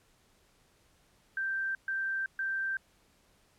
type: tone bursts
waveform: sine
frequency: 1568 Hz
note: G6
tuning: in tune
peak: -30 dBFS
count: 3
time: 1.37-2.77 s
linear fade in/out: 2 ms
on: 380 ms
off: 130 ms
effects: pink hiss -67 dBFS RMS until 3.58 s + low-pass 12000 Hz 12 dB/octave